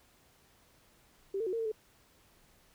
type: tone with pitch steps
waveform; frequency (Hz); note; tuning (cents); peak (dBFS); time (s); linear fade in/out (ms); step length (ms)
sine; 391.5 / 450 / 369.3 / 458.6 / 450.7 / 433.7; G4 / A4 / F#4 / A#4 / A4 / A4; -2 / +39 / -3 / -28 / +42 / -25; -31; 1.34-1.718; 5; 63
effects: pink hiss -65 dBFS RMS until 2.74 s